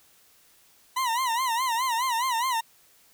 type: tone with vibrato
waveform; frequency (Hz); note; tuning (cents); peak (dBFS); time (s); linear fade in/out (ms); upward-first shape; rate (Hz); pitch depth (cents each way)
40% pulse; 977; B5; -19; -23; 0.96-2.61; 10; sine; 4.8; 140
effects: white hiss -59 dBFS RMS until 3.13 s